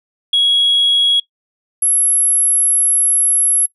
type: tone pair in turn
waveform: sine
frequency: 3322 / 11174 Hz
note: G#7 / F9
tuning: 0 / 0 cents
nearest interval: octave + major sixth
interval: 2100 cents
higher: second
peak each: -8 dBFS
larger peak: neither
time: 0.33-1.2 / 1.82-3.66 s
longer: second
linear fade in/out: 5 ms
effects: noise-tail reverb RT60 0.1 s tail -21 dB re dry + tanh soft clip ceiling -7 dBFS